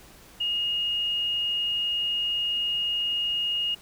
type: tone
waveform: sine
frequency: 2858 Hz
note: F7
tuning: 39 cents sharp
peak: -24 dBFS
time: 0.4-3.75 s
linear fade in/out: 10 ms
effects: pink hiss -51 dBFS RMS until 3.81 s